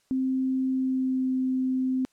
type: tone with pitch glide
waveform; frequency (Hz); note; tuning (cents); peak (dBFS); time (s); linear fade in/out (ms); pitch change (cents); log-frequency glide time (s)
sine; 261.6 to 259; C4 to C4; 0 to -17; -23; 0.11-2.05; 0; -17; 0.69-1.33
effects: white hiss -68 dBFS RMS until 2.12 s + low-pass 9000 Hz 12 dB/octave